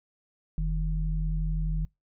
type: tone pair together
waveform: sine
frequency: 44.18 / 157.2 Hz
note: F1 / D#3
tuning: +21 / +18 cents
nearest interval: octave + minor seventh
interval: 2197 cents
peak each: -26 / -31 dBFS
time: 0.58-1.85 s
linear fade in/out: 0 ms
effects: noise-tail reverb RT60 0.2 s tail -25 dB re dry